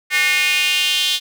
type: tone with high-pass filter sweep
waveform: square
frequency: 164.81 Hz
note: E3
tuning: in tune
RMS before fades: -17 dBFS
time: 0.1-1.2 s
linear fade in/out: 50 ms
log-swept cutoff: 2000 to 3400 Hz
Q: 4.6
effects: none